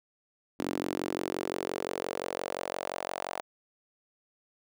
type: tone with high-pass filter sweep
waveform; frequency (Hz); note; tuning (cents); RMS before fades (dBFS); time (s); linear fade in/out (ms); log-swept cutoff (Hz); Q
sawtooth; 45.76; F#1; -18; -35; 0.59-3.41; 0; 280 to 710; 2.7
effects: none